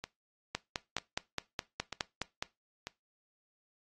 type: two click trains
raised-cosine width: 0.2 ms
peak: -21 / -15 dBFS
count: 4 / 10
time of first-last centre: 0.04-2.87 / 0.55-2.425 s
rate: 1.06 / 4.8 Hz
effects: noise-tail reverb RT60 0.2 s tail -20 dB re dry + AAC 32 kbps